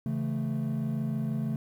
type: chord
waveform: triangle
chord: A major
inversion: first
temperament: equal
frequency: 138.59 / 164.81 / 220 Hz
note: C#3 / E3 / A3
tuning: 0 / 0 / 0 cents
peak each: -29 / -33 / -29 dBFS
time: 0.06-1.56 s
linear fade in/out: 2 ms
effects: tanh soft clip ceiling -19 dBFS + 10-bit